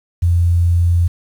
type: tone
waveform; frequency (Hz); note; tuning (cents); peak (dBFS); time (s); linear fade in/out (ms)
sine; 86.3; F2; -20; -10; 0.22-1.08; 10
effects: 7-bit